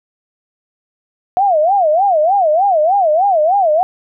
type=tone with vibrato; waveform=sine; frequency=700 Hz; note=F5; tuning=4 cents sharp; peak=-9 dBFS; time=1.37-3.83 s; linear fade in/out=0 ms; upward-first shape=sine; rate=3.3 Hz; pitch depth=260 cents each way; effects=none